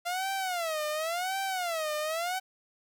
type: tone with vibrato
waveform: sawtooth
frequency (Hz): 686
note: F5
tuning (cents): -31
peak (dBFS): -26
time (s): 0.05-2.4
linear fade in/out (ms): 20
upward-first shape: sine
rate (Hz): 0.92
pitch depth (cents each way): 220
effects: 11-bit